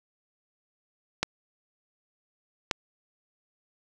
clicks, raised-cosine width 0.2 ms, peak -7 dBFS, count 2, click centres 1.23 / 2.712 s, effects none

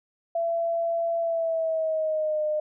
sine tone with pitch glide, 672 to 609.1 Hz, E5 to D#5, +33 to -37 cents, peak -23 dBFS, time 0.35-2.6 s, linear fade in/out 5 ms, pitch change -170 cents, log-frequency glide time 1.19-2.44 s, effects none

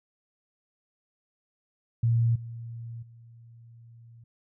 sine tone with level steps, 116.2 Hz, A#2, 5 cents flat, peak -20 / -36 / -48 dBFS, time 2.03-4.24 s, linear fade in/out 5 ms, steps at 2.35 / 3.02 s, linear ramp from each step 10 ms, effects none

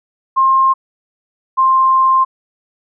sine tone pair in turn, 1063 / 1052.6 Hz, C6 / C6, +27 / +10 cents, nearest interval unison, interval 17 cents, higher first, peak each -8 dBFS, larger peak neither, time 0.36-0.74 / 1.57-2.25 s, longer second, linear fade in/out 20 ms, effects none

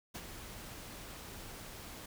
pink noise with ADSR envelope, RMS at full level -42 dBFS, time 0.14-2.06 s, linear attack 16 ms, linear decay 47 ms, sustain -6 dB, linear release 5 ms, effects none

